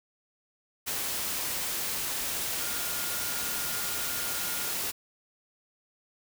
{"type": "tone in noise", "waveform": "sine", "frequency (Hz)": 1418, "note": "F6", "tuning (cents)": 26, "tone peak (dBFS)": -42, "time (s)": [2.59, 4.72], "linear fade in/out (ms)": 20, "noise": "white", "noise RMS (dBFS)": -32, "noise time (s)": [0.86, 4.92], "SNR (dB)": -13, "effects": []}